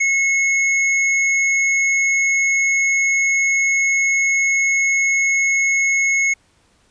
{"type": "tone", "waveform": "square", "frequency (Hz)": 2181, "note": "C#7", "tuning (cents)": -29, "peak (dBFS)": -15, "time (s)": [0, 6.34], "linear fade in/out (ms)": 10, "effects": ["pink hiss -58 dBFS RMS until 6.9 s", "resampled to 22050 Hz"]}